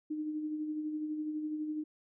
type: tone with tremolo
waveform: sine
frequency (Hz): 305.9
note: D#4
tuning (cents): -29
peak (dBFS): -32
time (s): 0.1-1.84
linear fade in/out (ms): 10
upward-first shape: sine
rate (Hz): 12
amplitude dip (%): 40
effects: none